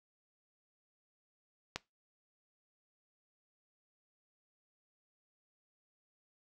click, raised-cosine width 0.2 ms, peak -18 dBFS, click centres 1.76 s, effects noise-tail reverb RT60 0.2 s tail -20 dB re dry

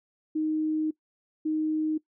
sine tone bursts at uneven times, 311.1 Hz, D#4, in tune, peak -24 dBFS, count 2, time 0.35-0.91 / 1.45-1.98 s, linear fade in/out 10 ms, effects noise-tail reverb RT60 0.1 s tail -20 dB re dry

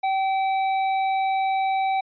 triangle tone with tanh clipping, 770 Hz, G5, 31 cents flat, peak -22 dBFS, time 0.03-2.01 s, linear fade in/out 10 ms, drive 15 dB, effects resampled to 11025 Hz

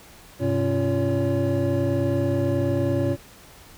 triangle tone cluster, 99 / 128.4 / 275.8 / 345.4 / 565 Hz, G2 / C3 / C#4 / F4 / C#5, +18 / -32 / -9 / -19 / +33 cents, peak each -24 dBFS, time 0.39-3.17 s, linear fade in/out 50 ms, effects tanh soft clip ceiling -11 dBFS + pink hiss -48 dBFS RMS until 3.77 s

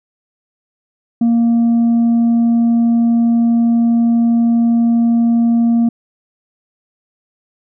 sine tone with tanh clipping, 233.1 Hz, A#3, in tune, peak -10 dBFS, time 1.21-5.89 s, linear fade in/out 5 ms, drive 2 dB, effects none

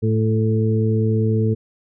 harmonic tone with a mistuned harmonic, 110 Hz, A2, in tune, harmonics 1 / 2 / 3 / 4, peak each -17 / -22 / -28 / -23 dBFS, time 0.02-1.55 s, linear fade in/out 20 ms, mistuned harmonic 3, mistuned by +25 cents, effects none

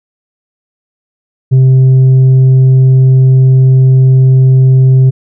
sine tone with tanh clipping, 130.81 Hz, C3, in tune, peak -3 dBFS, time 1.51-5.11 s, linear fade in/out 20 ms, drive 3 dB, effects none

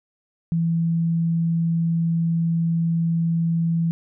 sine tone, 166.3 Hz, E3, 16 cents sharp, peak -18 dBFS, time 0.52-3.91 s, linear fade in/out 0 ms, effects none

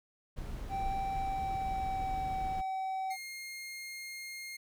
brown noise, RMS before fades -40 dBFS, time 0.36-2.62 s, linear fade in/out 20 ms
triangle tone with pitch glide, 779 to 762.5 Hz, G5 to G5, -11 to -48 cents, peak -31 dBFS, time 0.69-3.17 s, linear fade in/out 50 ms, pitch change -37 cents, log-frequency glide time 1.01-2.33 s
sawtooth tone, 2130 Hz, C7, 30 cents sharp, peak -38 dBFS, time 3.1-4.57 s, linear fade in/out 10 ms
effects none

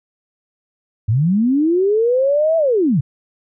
sine linear two-way sweep, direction up then down, 98 to 664 to 115.8 Hz, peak -12 dBFS, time 1.08-3.01 s, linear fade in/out 10 ms, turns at 2.57 s, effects none

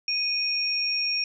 sine tone pair together, 2476 / 5558 Hz, D#7 / F8, -9 / -9 cents, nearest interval octave + major second, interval 1400 cents, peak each -28 / -25 dBFS, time 0.08-1.24 s, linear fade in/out 2 ms, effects none

